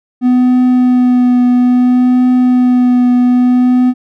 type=tone with vibrato; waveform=triangle; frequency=249.1 Hz; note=B3; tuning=15 cents sharp; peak=-4 dBFS; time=0.21-3.94 s; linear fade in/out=50 ms; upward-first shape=triangle; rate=0.6 Hz; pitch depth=18 cents each way; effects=none